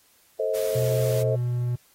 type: chord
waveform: sine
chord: A diminished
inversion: none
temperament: just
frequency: 440 / 528 / 633.6 Hz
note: A4 / C5 / Eb5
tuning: 0 / +16 / +31 cents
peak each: -27 dBFS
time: 0.39-1.36 s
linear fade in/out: 10 ms
type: noise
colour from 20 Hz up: white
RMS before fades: -38 dBFS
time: 0.54-1.23 s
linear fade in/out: 10 ms
type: tone with pitch glide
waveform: triangle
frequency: 123.47 to 122.05 Hz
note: B2 to B2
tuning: 0 to -20 cents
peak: -21 dBFS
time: 0.75-1.76 s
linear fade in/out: 10 ms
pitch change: -20 cents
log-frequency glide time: 1.03-1.15 s
effects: white hiss -60 dBFS RMS until 1.94 s + AAC 48 kbps